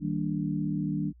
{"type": "chord", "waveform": "sine", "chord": "Eb major seventh", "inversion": "none", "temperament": "equal with one note detuned", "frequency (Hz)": [158.37, 196, 233.1, 293.7], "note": ["Eb3", "G3", "Bb3", "D4"], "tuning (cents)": [31, 0, 0, 0], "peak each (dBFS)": [-31, -32, -37, -32], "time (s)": [0, 1.13], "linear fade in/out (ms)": 50, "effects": ["added 60 Hz sine -52 dBFS peak until 1.2 s"]}